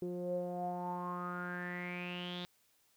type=tone with low-pass filter sweep; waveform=sawtooth; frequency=177.6 Hz; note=F3; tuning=29 cents sharp; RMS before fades=-40 dBFS; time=0.02-2.45 s; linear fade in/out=0 ms; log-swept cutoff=400 to 3700 Hz; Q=9.6; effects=white hiss -72 dBFS RMS until 2.96 s